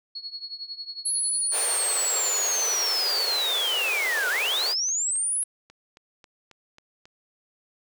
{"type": "tone with tremolo", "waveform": "sine", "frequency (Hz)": 4348, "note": "C#8", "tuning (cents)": -34, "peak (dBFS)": -30, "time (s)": [0.15, 3.29], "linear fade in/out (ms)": 5, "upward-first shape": "triangle", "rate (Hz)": 11, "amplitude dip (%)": 90}
{"type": "linear two-way sweep", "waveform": "sine", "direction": "down then up", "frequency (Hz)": [10690, 1404, 10690], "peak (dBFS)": -23, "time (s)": [1.05, 5.44], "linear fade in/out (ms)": 10, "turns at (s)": 4.29}
{"type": "high-pass noise", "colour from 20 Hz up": "pink", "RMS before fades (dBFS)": -32, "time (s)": [1.51, 4.75], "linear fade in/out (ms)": 50, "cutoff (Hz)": 400, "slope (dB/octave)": 48}
{"type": "click train", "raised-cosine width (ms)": 0.2, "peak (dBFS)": -32, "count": 16, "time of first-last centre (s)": [2.99, 7.055], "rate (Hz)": 3.69}
{"effects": []}